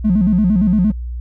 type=tone with vibrato; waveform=triangle; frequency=196 Hz; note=G3; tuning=in tune; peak=-7 dBFS; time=0.04-0.92 s; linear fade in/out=20 ms; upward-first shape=square; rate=8.7 Hz; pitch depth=160 cents each way; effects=tanh soft clip ceiling -8 dBFS + added 60 Hz sine -22 dBFS peak until 1.2 s